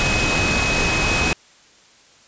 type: tone in noise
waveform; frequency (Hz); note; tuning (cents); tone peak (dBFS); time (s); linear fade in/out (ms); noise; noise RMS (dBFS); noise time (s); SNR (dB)
sine; 2537; D#7; +33; -21; 0-1.33; 0; pink; -20; 0-1.33; -4
effects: white hiss -51 dBFS RMS until 2.27 s + resampled to 16000 Hz